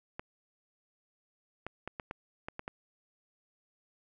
clicks, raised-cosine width 0.5 ms, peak -23 dBFS, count 8, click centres 0.195 / 1.666 / 1.876 / 1.998 / 2.111 / 2.485 / 2.594 / 2.679 s, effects none

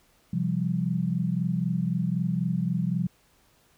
sine chord, C suspended fourth, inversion none, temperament equal with one note detuned, 130.81 / 172.11 / 196 Hz, C3 / F3 / G3, 0 / -25 / 0 cents, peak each -30 / -26 / -30 dBFS, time 0.33-3.07 s, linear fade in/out 5 ms, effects pink hiss -63 dBFS RMS until 3.77 s

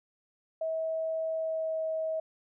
sine tone with pitch glide, 644 to 638.8 Hz, E5 to D#5, -41 to +45 cents, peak -29 dBFS, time 0.61-2.2 s, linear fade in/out 5 ms, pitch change -14 cents, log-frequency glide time 1.3-1.85 s, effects none

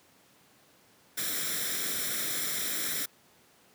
white noise with comb filter, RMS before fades -32 dBFS, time 1.17-3.06 s, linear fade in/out 10 ms, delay 0.54 ms, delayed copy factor +0.7, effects pink hiss -61 dBFS RMS until 3.74 s + high-pass 150 Hz 12 dB/octave

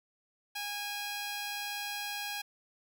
10% pulse tone pair together, 819.9 / 2603 Hz, G#5 / E7, -22 / -22 cents, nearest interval octave + minor sixth, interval 2000 cents, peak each -28 / -37 dBFS, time 0.55-2.42 s, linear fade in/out 10 ms, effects none

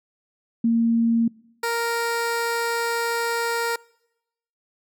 sine / 15% pulse tone pair in turn, 230.5 / 466.1 Hz, A#3 / A#4, -19 / 0 cents, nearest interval octave, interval 1219 cents, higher second, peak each -16 dBFS, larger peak neither, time 0.64-1.28 / 1.63-3.76 s, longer second, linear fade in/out 5 ms, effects noise-tail reverb RT60 0.9 s tail -25 dB re dry

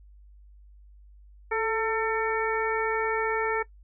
harmonic tone with a mistuned harmonic, 448.7 Hz, A4, 34 cents sharp, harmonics 1 / 2 / 3 / 4 / 5, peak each -27 / -30 / -32 / -33 / -34 dBFS, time 1.51-3.63 s, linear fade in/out 10 ms, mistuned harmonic 1, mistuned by -37 cents, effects noise-tail reverb RT60 0.1 s tail -19 dB re dry + added 50 Hz sine -49 dBFS peak until 3.83 s

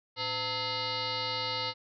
sine tone with frequency modulation, 2489 Hz, D#7, in tune, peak -30 dBFS, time 0.16-1.74 s, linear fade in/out 50 ms, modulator 396 Hz, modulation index 5.4, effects none

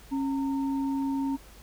sine tone pair together, 273.2 / 916 Hz, C#4 / A#5, -25 / -31 cents, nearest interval octave + major sixth, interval 2094 cents, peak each -26 / -37 dBFS, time 0.11-1.37 s, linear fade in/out 20 ms, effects added 50 Hz sine -52 dBFS peak until 1.62 s + pink hiss -53 dBFS RMS until 1.62 s

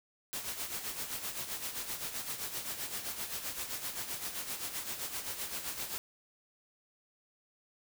white noise with tremolo, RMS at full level -37 dBFS, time 0.33-5.98 s, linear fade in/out 0 ms, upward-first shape sine, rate 7.7 Hz, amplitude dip 60%, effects none

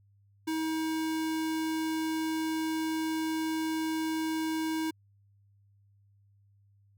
square tone, 318.4 Hz, D#4, 40 cents sharp, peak -30 dBFS, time 0.47-4.91 s, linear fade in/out 10 ms, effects added 100 Hz sine -61 dBFS peak until 6.97 s

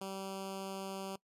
10% pulse tone with notch filter, 193.2 Hz, G3, 25 cents flat, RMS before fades -42 dBFS, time 0.01-1.16 s, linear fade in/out 5 ms, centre 1800 Hz, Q 1.4, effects noise-tail reverb RT60 0.1 s tail -21 dB re dry + resampled to 32000 Hz

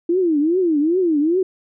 sine tone with vibrato, 329.6 Hz, E4, in tune, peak -14 dBFS, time 0.09-1.43 s, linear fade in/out 5 ms, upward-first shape triangle, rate 2.5 Hz, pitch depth 270 cents each way, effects none

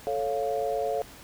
sine chord, A augmented, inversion none, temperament equal, 440 / 554.4 / 698.5 Hz, A4 / C#5 / E#5, 0 / 0 / 0 cents, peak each -30 dBFS, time 0.07-1.02 s, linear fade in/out 0 ms, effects pink hiss -48 dBFS RMS until 1.23 s

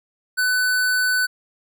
square tone, 1500 Hz, F#6, 23 cents sharp, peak -18 dBFS, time 0.37-1.27 s, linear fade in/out 20 ms, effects none

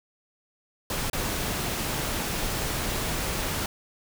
pink noise with dropouts, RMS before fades -29 dBFS, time 0.9-3.66 s, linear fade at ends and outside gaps 2 ms, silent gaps 1.099-1.131 s, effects none

